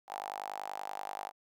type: tone with high-pass filter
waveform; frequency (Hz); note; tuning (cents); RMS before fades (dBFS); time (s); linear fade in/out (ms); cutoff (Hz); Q
sawtooth; 50.4; G1; +49; -41; 0.07-1.32; 50; 790; 7.8
effects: none